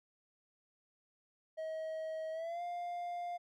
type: tone with pitch glide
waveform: triangle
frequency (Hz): 636 to 701.6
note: D#5 to F5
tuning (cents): +38 to +8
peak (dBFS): -36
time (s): 1.57-3.38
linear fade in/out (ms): 20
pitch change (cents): +170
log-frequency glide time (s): 2.32-2.62
effects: none